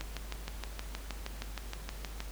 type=click train; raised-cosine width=0.2 ms; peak=-20 dBFS; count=15; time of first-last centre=0.01-2.204 s; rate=6.38 Hz; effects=added 50 Hz sine -41 dBFS peak until 2.31 s + pink hiss -50 dBFS RMS until 2.31 s